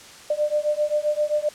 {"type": "beating tone pair", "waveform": "sine", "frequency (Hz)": [595, 602.6], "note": ["D5", "D5"], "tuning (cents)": [22, 44], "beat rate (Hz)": 7.6, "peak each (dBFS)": -23, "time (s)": [0.3, 1.49], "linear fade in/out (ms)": 5, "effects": ["white hiss -44 dBFS RMS until 1.54 s", "low-pass 8000 Hz 12 dB/octave"]}